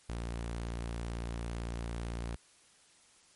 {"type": "tone", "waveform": "sawtooth", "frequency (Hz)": 57.9, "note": "A#1", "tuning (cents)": -11, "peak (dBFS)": -32, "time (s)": [0.09, 2.36], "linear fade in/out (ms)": 5, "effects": ["white hiss -63 dBFS RMS until 3.35 s", "MP3 48 kbps"]}